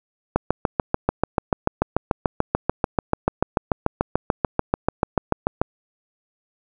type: click train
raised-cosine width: 1 ms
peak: -3 dBFS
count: 37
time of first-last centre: 0.36-5.615 s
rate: 6.85 Hz
effects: none